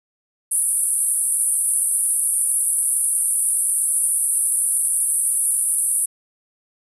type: band-pass noise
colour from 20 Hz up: pink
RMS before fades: -20 dBFS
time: 0.51-6.06 s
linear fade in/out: 10 ms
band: 9000 to 11000 Hz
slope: 96 dB/octave
effects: none